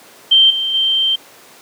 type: tone with level steps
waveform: sine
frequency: 3136 Hz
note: G7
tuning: in tune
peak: -6 / -16 / -12 dBFS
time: 0.31-1.16 s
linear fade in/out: 10 ms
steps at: 0.5 / 0.74 s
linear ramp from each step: 5 ms
effects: pink hiss -42 dBFS RMS until 1.61 s + high-pass 300 Hz 12 dB/octave